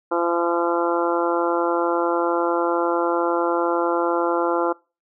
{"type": "harmonic tone", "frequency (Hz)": 171.1, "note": "F3", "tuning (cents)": -35, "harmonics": [2, 3, 4, 5, 6, 7, 8], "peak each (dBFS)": [-23, -24, -29, -27, -28, -31, -28], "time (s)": [0.11, 4.73], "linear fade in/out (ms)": 10, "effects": ["noise-tail reverb RT60 0.3 s tail -24 dB re dry"]}